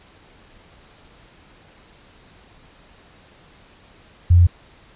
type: tone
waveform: sine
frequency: 87.31 Hz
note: F2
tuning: in tune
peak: -8 dBFS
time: 4.3-4.47 s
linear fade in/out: 10 ms
effects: pink hiss -50 dBFS RMS until 4.95 s + resampled to 8000 Hz